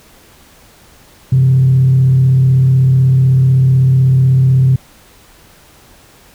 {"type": "tone with frequency modulation", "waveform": "sine", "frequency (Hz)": 130.81, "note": "C3", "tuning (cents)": 0, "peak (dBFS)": -5, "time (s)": [1.32, 4.76], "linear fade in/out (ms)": 5, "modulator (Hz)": 36, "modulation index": 0.3, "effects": ["tanh soft clip ceiling -2 dBFS", "pink hiss -44 dBFS RMS until 6.34 s"]}